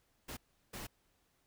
pink noise bursts at uneven times, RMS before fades -45 dBFS, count 2, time 0.28-0.37 / 0.73-0.87 s, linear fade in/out 10 ms, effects pink hiss -75 dBFS RMS until 1.46 s

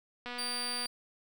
click train, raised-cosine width 0.3 ms, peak -25 dBFS, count 147, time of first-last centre 0.26-0.858 s, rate 244 Hz
35% pulse tone, 4688 Hz, D8, 4 cents flat, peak -33 dBFS, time 0.38-0.87 s, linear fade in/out 10 ms
effects none

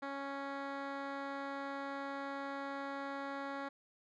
10% pulse tone with low-pass filter, 277.2 Hz, C#4, in tune, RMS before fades -42 dBFS, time 0.02-3.69 s, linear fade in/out 10 ms, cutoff 2500 Hz, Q 0.76, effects none

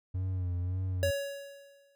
triangle tone with vibrato, 91 Hz, F#2, 28 cents flat, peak -28 dBFS, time 0.14-1.11 s, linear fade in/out 10 ms, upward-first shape sine, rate 1.8 Hz, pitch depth 54 cents each way
square tone with exponential decay, 560 Hz, C#5, 18 cents sharp, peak -26 dBFS, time 1.03-1.95 s, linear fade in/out 0 ms, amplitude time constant 200 ms
effects none

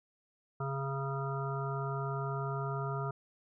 harmonic tone, 136.9 Hz, C#3, 21 cents flat, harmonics 1 / 3 / 5 / 7 / 9 / 10, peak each -35 / -41 / -43 / -44 / -42 / -45 dBFS, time 0.6-3.11 s, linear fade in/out 5 ms, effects none

